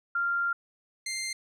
sine / 15% pulse tone pair in turn, 1391 / 2095 Hz, F6 / C7, -7 / +2 cents, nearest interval perfect fifth, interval 709 cents, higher second, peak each -25 dBFS, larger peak neither, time 0.15-0.53 / 1.06-1.33 s, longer first, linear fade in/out 5 ms, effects low-pass 12000 Hz 12 dB/octave

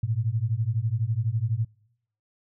sine beating tone pair, 106.5 / 118.5 Hz, G#2 / A#2, +44 / +29 cents, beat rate 12 Hz, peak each -26 dBFS, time 0.03-1.65 s, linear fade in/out 5 ms, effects noise-tail reverb RT60 0.8 s tail -26 dB re dry

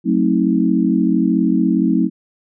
sine chord, F# diminished seventh, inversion none, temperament just, 185 / 222 / 266.4 / 319.7 Hz, F#3 / A3 / C4 / Eb4, 0 / +16 / +31 / +47 cents, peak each -18 dBFS, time 0.04-2.1 s, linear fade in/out 50 ms, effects none

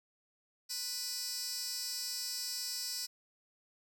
15% pulse tone with high-pass filter, 493.9 Hz, B4, in tune, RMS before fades -39 dBFS, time 0.69-3.07 s, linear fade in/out 20 ms, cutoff 5400 Hz, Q 2.3, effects none

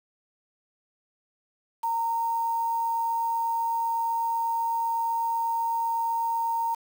sine tone with quantisation, 921 Hz, A#5, 21 cents flat, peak -24 dBFS, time 1.83-6.75 s, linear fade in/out 10 ms, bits 7, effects none

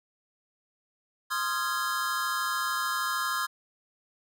square chord, F minor seventh, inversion second, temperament equal with one note detuned, 1046.5 / 1244.5 / 1377.7 / 1661.2 Hz, C6 / Eb6 / F6 / Ab6, 0 / 0 / -24 / 0 cents, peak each -34 dBFS, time 1.3-3.47 s, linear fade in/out 20 ms, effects none

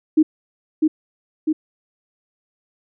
sine tone with echo, 311.1 Hz, D#4, in tune, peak -9 dBFS, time 0.17-0.23 s, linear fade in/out 10 ms, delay 650 ms, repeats 2, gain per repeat -3 dB, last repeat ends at 1.53 s, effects none

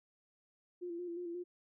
sine tone with vibrato, 347.6 Hz, F4, 8 cents flat, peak -39 dBFS, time 0.81-1.44 s, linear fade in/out 20 ms, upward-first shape square, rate 5.6 Hz, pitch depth 36 cents each way, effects none

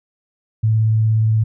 sine tone with vibrato, 110.1 Hz, A2, 2 cents sharp, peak -12 dBFS, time 0.63-1.44 s, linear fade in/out 10 ms, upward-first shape triangle, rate 17 Hz, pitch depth 15 cents each way, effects none

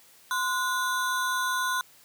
square ring-modulated tone, 1244.5 Hz, D#6, in tune, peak -23 dBFS, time 0.31-1.81 s, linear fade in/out 0 ms, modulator 214 Hz, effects white hiss -56 dBFS RMS until 2.04 s + high-pass 80 Hz 12 dB/octave

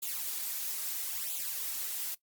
blue noise with flanger, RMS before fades -36 dBFS, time 0.02-2.15 s, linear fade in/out 10 ms, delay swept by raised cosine 0.27 to 4.97 ms, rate 0.76 Hz, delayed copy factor +0.65, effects noise-tail reverb RT60 0.1 s tail -20 dB re dry + Opus 48 kbps

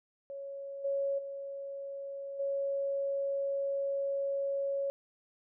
sine tone with level steps, 554.4 Hz, C#5, in tune, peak -39 / -29 / -38 / -30 dBFS, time 0.3-4.9 s, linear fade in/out 0 ms, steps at 0.84 / 1.18 / 2.39 s, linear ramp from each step 10 ms, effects none

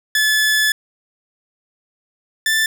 sawtooth tone pair in turn, 1726 / 1765.3 Hz, A6 / A6, -34 / +5 cents, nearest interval unison, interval 39 cents, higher second, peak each -10 / -11 dBFS, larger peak first, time 0.15-0.72 / 2.46-2.66 s, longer first, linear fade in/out 2 ms, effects none

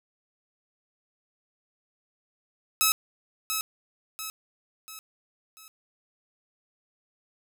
5% pulse tone with echo, 1291 Hz, E6, 37 cents flat, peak -8 dBFS, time 2.81-2.92 s, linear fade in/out 0 ms, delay 690 ms, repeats 4, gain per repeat -7 dB, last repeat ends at 5.68 s, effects none

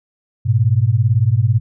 sine beating tone pair, 103.83 / 121.83 Hz, G#2 / B2, 0 / -23 cents, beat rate 18 Hz, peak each -14 dBFS, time 0.45-1.6 s, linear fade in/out 20 ms, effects none

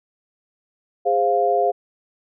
sine chord, F minor, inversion first, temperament equal with one note detuned, 410.1 / 523.3 / 698.5 Hz, Ab4 / C5 / F5, -22 / 0 / 0 cents, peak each -21 / -22 / -18 dBFS, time 1.05-1.72 s, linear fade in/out 20 ms, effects none

